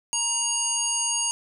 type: harmonic tone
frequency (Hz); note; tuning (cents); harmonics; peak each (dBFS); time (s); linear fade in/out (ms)
943; A#5; +20; 1 / 3 / 5 / 7 / 9 / 10; -34 / -31 / -35 / -25 / -36 / -30; 0.13-1.31; 0
effects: none